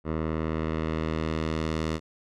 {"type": "tone with low-pass filter sweep", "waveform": "10% pulse", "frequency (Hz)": 79.4, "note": "D#2", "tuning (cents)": 36, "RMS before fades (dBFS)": -29, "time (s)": [0.04, 2], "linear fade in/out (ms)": 50, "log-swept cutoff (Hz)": [1400, 6600], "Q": 0.74, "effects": []}